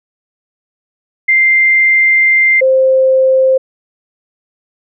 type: tone pair in turn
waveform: sine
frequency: 2093 / 524.9 Hz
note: C7 / C5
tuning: 0 / +5 cents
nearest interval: 2 octaves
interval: 2395 cents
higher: first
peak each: -6 dBFS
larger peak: neither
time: 1.28-2.61 / 2.61-3.58 s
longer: first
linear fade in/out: 10 ms
effects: none